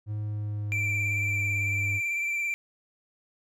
triangle tone with pitch glide, 105.7 to 100.11 Hz, G#2 to G2, +31 to +37 cents, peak -27 dBFS, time 0.06-2.01 s, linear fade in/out 50 ms, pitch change -94 cents, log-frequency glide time 0.2-1.77 s
triangle tone with vibrato, 2349 Hz, D7, in tune, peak -25 dBFS, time 0.72-2.54 s, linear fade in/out 0 ms, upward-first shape triangle, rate 18 Hz, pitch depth 31 cents each way
effects none

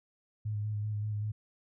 sine tone with vibrato, 105.5 Hz, G#2, 28 cents sharp, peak -31 dBFS, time 0.45-1.32 s, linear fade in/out 10 ms, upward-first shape square, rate 5.2 Hz, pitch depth 21 cents each way, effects none

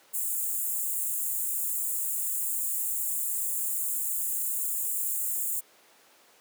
white high-pass noise, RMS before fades -30 dBFS, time 0.13-5.61 s, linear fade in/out 20 ms, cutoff 7000 Hz, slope 96 dB/octave, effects pink hiss -58 dBFS RMS until 6.4 s + high-pass 400 Hz 12 dB/octave

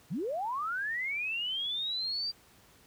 sine linear sweep, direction up, 123.47 to 4736 Hz, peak -31 dBFS, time 0.1-2.32 s, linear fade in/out 20 ms, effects pink hiss -60 dBFS RMS until 2.86 s + high-pass 60 Hz 12 dB/octave

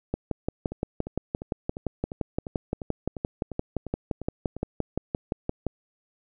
two click trains, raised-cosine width 2 ms, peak -13 / -21 dBFS, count 33 / 12, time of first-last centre 0.14-5.667 / 0.72-4.566 s, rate 5.79 / 2.86 Hz, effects none

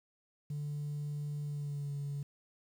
sine tone with pitch glide, 146.83 to 142.4 Hz, D3 to C#3, 0 to +47 cents, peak -34 dBFS, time 0.5-2.23 s, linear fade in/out 5 ms, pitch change -53 cents, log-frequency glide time 1.43-1.92 s, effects tanh soft clip ceiling -32 dBFS + 10-bit

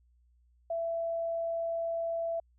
sine tone, 667 Hz, E5, 20 cents sharp, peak -30 dBFS, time 0.7-2.4 s, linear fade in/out 5 ms, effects added 60 Hz sine -63 dBFS peak until 2.58 s

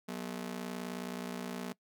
sawtooth ring-modulated tone, 214.5 Hz, A3, 44 cents flat, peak -31 dBFS, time 0.08-1.73 s, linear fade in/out 10 ms, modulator 29.5 Hz, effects noise-tail reverb RT60 0.1 s tail -22 dB re dry

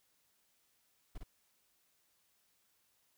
brown noise with echo, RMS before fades -43 dBFS, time 1.15-1.18 s, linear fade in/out 5 ms, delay 55 ms, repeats 1, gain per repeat -2 dB, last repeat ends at 1.235 s, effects white hiss -75 dBFS RMS until 3.17 s

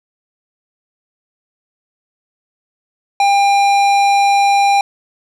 sine tone with tanh clipping, 800 Hz, G5, 35 cents sharp, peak -11 dBFS, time 3.2-4.81 s, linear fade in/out 2 ms, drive 16 dB, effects none

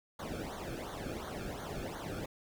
brown noise with flanger, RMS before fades -41 dBFS, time 0.19-2.26 s, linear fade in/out 5 ms, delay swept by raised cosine 0.38 to 1.05 ms, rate 2.8 Hz, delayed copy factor -0.95, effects none

